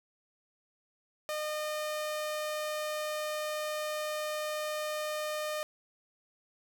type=tone; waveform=sawtooth; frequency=609 Hz; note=D#5; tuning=37 cents flat; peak=-29 dBFS; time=1.29-5.63 s; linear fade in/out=0 ms; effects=none